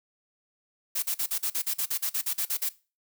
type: noise bursts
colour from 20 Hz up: blue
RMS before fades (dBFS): -28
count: 15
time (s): 0.95-2.692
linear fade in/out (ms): 10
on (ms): 76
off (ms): 43
effects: noise-tail reverb RT60 0.3 s tail -18 dB re dry